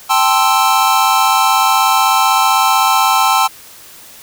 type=chord; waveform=square; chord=A minor seventh; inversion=third; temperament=equal; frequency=784 / 880 / 1046.5 / 1318.5 Hz; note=G5 / A5 / C6 / E6; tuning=0 / 0 / 0 / 0 cents; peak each=-16 dBFS; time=0.09-3.48 s; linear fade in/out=20 ms; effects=white hiss -38 dBFS RMS until 4.22 s